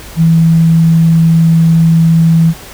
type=tone; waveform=sine; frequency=164 Hz; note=E3; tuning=9 cents flat; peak=-4 dBFS; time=0.16-2.54 s; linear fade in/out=50 ms; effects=added 50 Hz sine -36 dBFS peak until 2.73 s + pink hiss -31 dBFS RMS until 2.73 s